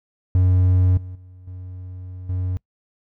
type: tone with level steps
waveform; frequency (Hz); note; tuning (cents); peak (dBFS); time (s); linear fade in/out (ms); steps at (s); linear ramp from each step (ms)
triangle; 91.7; F#2; -15; -11 / -29 / -39 / -30 / -19; 0.35-2.57; 0; 0.97 / 1.15 / 1.47 / 2.29; 5
effects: noise-tail reverb RT60 0.1 s tail -24 dB re dry